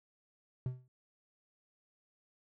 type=tone with exponential decay; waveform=triangle; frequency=126.9 Hz; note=B2; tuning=47 cents sharp; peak=-28 dBFS; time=0.66-0.88 s; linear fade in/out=2 ms; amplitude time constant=47 ms; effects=none